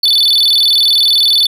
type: tone with vibrato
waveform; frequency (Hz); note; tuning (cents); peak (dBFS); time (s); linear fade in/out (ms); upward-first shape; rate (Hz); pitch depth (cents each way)
triangle; 3955; B7; +2; -6; 0.03-1.47; 5; square; 20; 210
effects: none